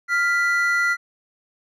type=tone pair together; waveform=triangle; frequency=1396.9 / 1977.5 Hz; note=F6 / B6; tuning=0 / +2 cents; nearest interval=tritone; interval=602 cents; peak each=-18 / -19 dBFS; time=0.08-0.97 s; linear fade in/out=50 ms; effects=none